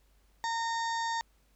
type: harmonic tone with a mistuned harmonic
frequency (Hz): 918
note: A#5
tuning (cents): -27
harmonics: 1 / 2 / 4 / 5 / 6 / 7 / 8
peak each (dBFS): -31 / -37 / -43 / -45 / -47 / -48 / -49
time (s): 0.44-1.21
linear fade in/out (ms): 0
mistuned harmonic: 7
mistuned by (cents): +21
effects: added 50 Hz sine -64 dBFS peak until 1.55 s + pink hiss -71 dBFS RMS until 1.55 s